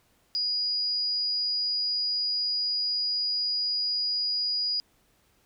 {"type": "tone", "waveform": "sine", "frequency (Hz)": 4898, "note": "D#8", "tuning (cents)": -28, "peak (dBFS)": -25, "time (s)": [0.35, 4.8], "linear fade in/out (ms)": 0, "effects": ["pink hiss -66 dBFS RMS until 5.45 s"]}